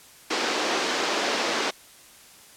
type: band-pass noise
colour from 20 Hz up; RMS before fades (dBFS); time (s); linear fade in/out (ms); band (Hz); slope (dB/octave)
pink; -26; 0.3-1.71; 10; 290 to 6100; 24
effects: white hiss -50 dBFS RMS until 2.56 s + low-pass 12000 Hz 12 dB/octave